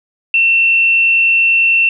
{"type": "tone with frequency modulation", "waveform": "sine", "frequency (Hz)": 2700, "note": "E7", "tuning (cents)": 41, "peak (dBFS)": -8, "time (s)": [0.34, 1.89], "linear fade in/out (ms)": 2, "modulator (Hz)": 49, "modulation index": 0.41, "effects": []}